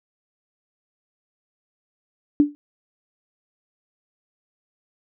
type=tone with exponential decay; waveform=sine; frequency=292.1 Hz; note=D4; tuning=9 cents flat; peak=-8 dBFS; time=2.4-2.55 s; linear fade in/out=0 ms; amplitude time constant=32 ms; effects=none